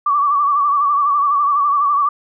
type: tone with vibrato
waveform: sine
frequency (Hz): 1151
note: D6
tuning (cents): -35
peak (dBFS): -12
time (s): 0.06-2.09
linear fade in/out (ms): 5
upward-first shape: sine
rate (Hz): 12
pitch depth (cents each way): 64
effects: none